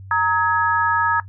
sine tone cluster, 930 / 1274 / 1670 Hz, A#5 / D#6 / G#6, -4 / +41 / +9 cents, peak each -20 dBFS, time 0.11-1.2 s, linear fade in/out 2 ms, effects noise-tail reverb RT60 0.1 s tail -17 dB re dry + added 96 Hz sine -35 dBFS peak until 1.28 s

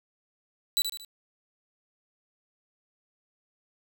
sawtooth tone with echo, 3951 Hz, B7, in tune, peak -19 dBFS, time 0.77-0.82 s, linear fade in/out 0 ms, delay 76 ms, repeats 3, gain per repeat -7 dB, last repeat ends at 1.048 s, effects none

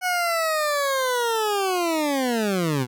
20% pulse linear sweep, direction down, 740 to 119.2 Hz, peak -16 dBFS, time 0.01-2.87 s, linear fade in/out 50 ms, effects none

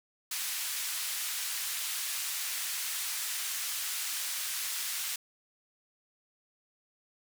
white band-pass noise, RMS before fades -35 dBFS, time 0.31-5.16 s, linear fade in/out 5 ms, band 1500 to 14000 Hz, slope 12 dB/octave, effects none

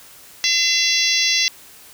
harmonic tone with a mistuned harmonic, 679 Hz, F5, 49 cents flat, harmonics 3 / 4 / 5 / 6 / 7 / 8 / 9, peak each -23 / -23 / -23 / -23 / -23 / -23 / -23 dBFS, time 0.44-1.48 s, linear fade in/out 0 ms, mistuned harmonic 8, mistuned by +17 cents, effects white hiss -44 dBFS RMS until 1.93 s

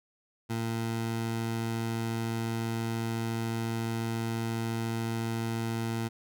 20% pulse tone, 114.2 Hz, A#2, 35 cents flat, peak -25 dBFS, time 0.49-6.09 s, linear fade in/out 20 ms, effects none

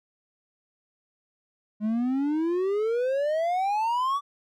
triangle exponential sweep, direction up, 207.7 to 1163 Hz, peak -21 dBFS, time 1.8-4.21 s, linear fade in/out 50 ms, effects none

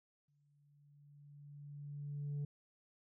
sine tone with exponential growth, 144.5 Hz, D3, 28 cents flat, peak -34 dBFS, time 0.28-2.45 s, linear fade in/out 5 ms, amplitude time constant 470 ms, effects tanh soft clip ceiling -36 dBFS

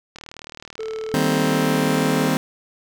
click train, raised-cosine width 0.2 ms, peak -19 dBFS, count 55, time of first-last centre 0.16-1.555 s, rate 38.7 Hz
triangle tone with pitch glide, 440 to 432.9 Hz, A4 to A4, 0 to -28 cents, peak -24 dBFS, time 0.79-2.28 s, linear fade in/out 5 ms, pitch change -28 cents, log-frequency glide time 0.93-2.13 s
sawtooth chord, C minor seventh, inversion first, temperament just, 156.98 / 196.22 / 235.5 / 261.6 Hz, Eb3 / G3 / Bb3 / C4, +16 / +2 / +18 / 0 cents, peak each -19 / -21 / -21 / -17 dBFS, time 1.14-2.37 s, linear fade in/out 0 ms
effects none

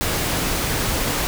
pink noise, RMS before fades -22 dBFS, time 0.01-1.27 s, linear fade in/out 0 ms, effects none

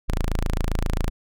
sawtooth tone, 27.5 Hz, A0, in tune, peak -17 dBFS, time 0.08-1.1 s, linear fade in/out 10 ms, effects none

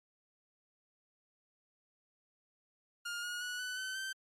sawtooth tone with pitch steps, 1415 / 1441.4 / 1468.3 / 1495.7 / 1523.6 / 1552 Hz, F6 / F#6 / F#6 / F#6 / G6 / G6, +22 / -46 / -14 / +18 / -50 / -18 cents, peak -34 dBFS, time 3.05-4.13 s, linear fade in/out 10 ms, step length 180 ms, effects low-pass 11000 Hz 12 dB/octave + MP3 64 kbps

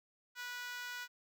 5% pulse tone with high-pass filter, 490 Hz, B4, 14 cents flat, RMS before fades -44 dBFS, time 0.35-1.08 s, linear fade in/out 50 ms, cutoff 1300 Hz, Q 5.4, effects none

